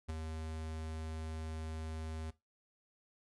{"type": "tone with ADSR envelope", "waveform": "square", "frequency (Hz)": 79.4, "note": "D#2", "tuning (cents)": 36, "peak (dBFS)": -36, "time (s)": [0.08, 2.31], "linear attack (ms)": 19, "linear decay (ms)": 12, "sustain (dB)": -5, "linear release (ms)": 13, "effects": ["noise-tail reverb RT60 0.2 s tail -17 dB re dry", "resampled to 24000 Hz"]}